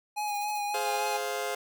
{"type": "tone with vibrato", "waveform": "square", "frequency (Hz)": 830.6, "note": "G#5", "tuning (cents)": 0, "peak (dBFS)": -30, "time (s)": [0.16, 1.18], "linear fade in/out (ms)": 20, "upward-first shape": "sine", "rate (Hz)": 3.6, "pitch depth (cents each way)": 24}
{"type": "noise bursts", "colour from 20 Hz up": "violet", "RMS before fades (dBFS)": -45, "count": 5, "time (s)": [0.27, 0.587], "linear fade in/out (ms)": 10, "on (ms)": 45, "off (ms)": 23}
{"type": "chord", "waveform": "sawtooth", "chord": "F minor", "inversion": "first", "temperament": "just", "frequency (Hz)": [419.1, 523.8, 698.5], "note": ["Ab4", "C5", "F5"], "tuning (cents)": [16, 2, 0], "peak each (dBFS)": -31, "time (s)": [0.74, 1.55], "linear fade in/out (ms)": 5}
{"effects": []}